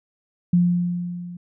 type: tone with level ramp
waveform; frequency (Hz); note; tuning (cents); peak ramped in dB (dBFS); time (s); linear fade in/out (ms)
sine; 175.8; F3; +12; -12 to -33; 0.53-1.37; 5
effects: none